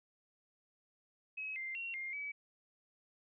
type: tone with pitch steps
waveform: sine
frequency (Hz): 2557 / 2093 / 2740 / 2117 / 2285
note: D#7 / C7 / F7 / C7 / D7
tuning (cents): +47 / 0 / -34 / +20 / -48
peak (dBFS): -39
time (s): 1.37-2.32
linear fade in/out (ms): 10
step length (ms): 190
effects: none